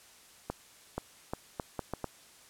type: accelerating click train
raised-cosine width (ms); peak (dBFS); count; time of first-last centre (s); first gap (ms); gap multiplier
1; -19; 7; 0.5-2.043; 480; 0.74
effects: white hiss -57 dBFS RMS until 2.49 s + low-pass 11000 Hz 12 dB/octave